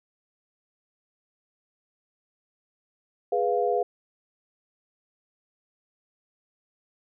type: chord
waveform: sine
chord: F diminished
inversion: first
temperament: equal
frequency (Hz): 415.3 / 493.9 / 698.5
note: Ab4 / Cb5 / F5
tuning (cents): 0 / 0 / 0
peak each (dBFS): -26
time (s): 3.32-3.83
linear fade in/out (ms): 5
effects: none